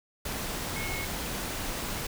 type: tone in noise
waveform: sine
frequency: 2182 Hz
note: C#7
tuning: 28 cents flat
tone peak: -36 dBFS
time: 0.76-1.05 s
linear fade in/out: 5 ms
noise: pink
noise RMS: -34 dBFS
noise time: 0.25-2.07 s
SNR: -5 dB
effects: none